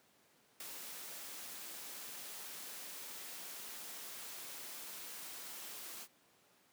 white noise with ADSR envelope, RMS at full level -45 dBFS, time 0.6-6.08 s, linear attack 3 ms, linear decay 17 ms, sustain -3 dB, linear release 61 ms, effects pink hiss -69 dBFS RMS until 6.72 s + high-pass 200 Hz 12 dB/octave

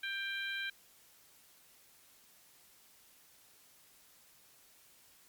harmonic tone, 790 Hz, G5, 13 cents sharp, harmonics 2 / 3 / 4 / 5, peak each -38 / -42 / -44 / -46 dBFS, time 0.03-0.7 s, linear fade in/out 5 ms, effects white hiss -63 dBFS RMS until 5.28 s + MP3 96 kbps

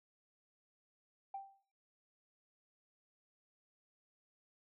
sine tone with exponential decay, 784 Hz, G5, in tune, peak -38 dBFS, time 1.34-1.63 s, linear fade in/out 5 ms, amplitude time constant 61 ms, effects noise-tail reverb RT60 0.5 s tail -22 dB re dry + tanh soft clip ceiling -34 dBFS

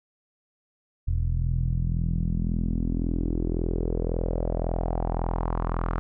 sawtooth tone with low-pass filter sweep, 41.84 Hz, E1, 27 cents sharp, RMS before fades -26 dBFS, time 1.07-5.99 s, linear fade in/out 0 ms, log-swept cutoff 97 to 1300 Hz, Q 3.2, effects none

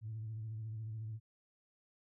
sine tone with vibrato, 110 Hz, A2, in tune, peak -39 dBFS, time 0.01-1.2 s, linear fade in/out 50 ms, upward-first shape sine, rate 14 Hz, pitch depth 48 cents each way, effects tanh soft clip ceiling -36 dBFS

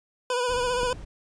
25% pulse tone with vibrato, 494.4 Hz, B4, 2 cents sharp, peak -20 dBFS, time 0.3-0.93 s, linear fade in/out 2 ms, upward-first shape sine, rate 15 Hz, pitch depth 45 cents each way
brown noise, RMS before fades -39 dBFS, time 0.48-1.05 s, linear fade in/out 10 ms
click, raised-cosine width 2 ms, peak -22 dBFS, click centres 0.832 s
effects resampled to 22050 Hz

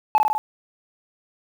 sine tone with echo, 861 Hz, A5, 38 cents flat, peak -9 dBFS, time 0.15-0.18 s, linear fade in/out 0 ms, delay 50 ms, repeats 4, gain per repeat -3 dB, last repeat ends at 0.38 s, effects tanh soft clip ceiling -11 dBFS + 8-bit

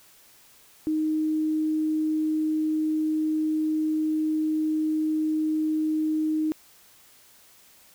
sine tone, 311.1 Hz, D#4, in tune, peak -22 dBFS, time 0.87-6.52 s, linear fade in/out 0 ms, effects white hiss -55 dBFS RMS until 7.94 s

